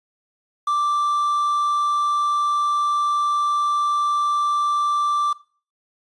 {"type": "tone with quantisation", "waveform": "triangle", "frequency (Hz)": 1174.7, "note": "D6", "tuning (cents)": 0, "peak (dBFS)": -16, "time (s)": [0.67, 5.33], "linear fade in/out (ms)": 5, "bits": 7, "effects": ["noise-tail reverb RT60 0.4 s tail -19 dB re dry", "resampled to 24000 Hz"]}